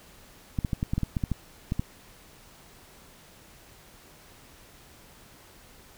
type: clicks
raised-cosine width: 5 ms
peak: -14 dBFS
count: 12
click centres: 0.588 / 0.648 / 0.732 / 0.829 / 0.935 / 0.98 / 1.033 / 1.168 / 1.238 / 1.317 / 1.721 / 1.795 s
effects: pink hiss -53 dBFS RMS until 5.97 s